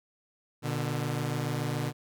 sawtooth tone pair together, 121.5 / 148.53 Hz, B2 / D3, -28 / +20 cents, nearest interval minor third, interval 348 cents, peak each -28 dBFS, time 0.62-1.93 s, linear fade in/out 50 ms, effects none

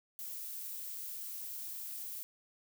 violet noise, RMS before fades -43 dBFS, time 0.19-2.23 s, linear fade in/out 0 ms, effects none

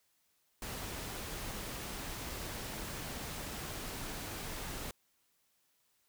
pink noise, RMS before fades -42 dBFS, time 0.62-4.91 s, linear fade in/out 2 ms, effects white hiss -75 dBFS RMS until 6.08 s

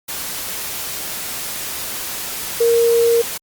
sine tone in noise, 466.2 Hz, A#4, in tune, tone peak -11 dBFS, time 2.6-3.22 s, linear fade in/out 10 ms, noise white, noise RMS -26 dBFS, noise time 0.08-3.38 s, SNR +12 dB, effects Opus 48 kbps

